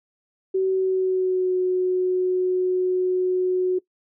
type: tone with pitch glide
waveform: sine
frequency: 379.4 to 367.3 Hz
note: F#4 to F#4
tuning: +43 to -13 cents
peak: -18 dBFS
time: 0.54-3.79 s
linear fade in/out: 10 ms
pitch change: -56 cents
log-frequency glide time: 0.68-1.56 s
effects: noise-tail reverb RT60 0.1 s tail -20 dB re dry